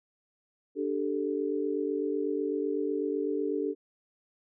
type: chord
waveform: sine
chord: D suspended fourth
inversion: none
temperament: equal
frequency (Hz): 293.7 / 392 / 440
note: D4 / G4 / A4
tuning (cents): 0 / 0 / 0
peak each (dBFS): -32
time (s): 0.75-3.75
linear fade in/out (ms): 50
effects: none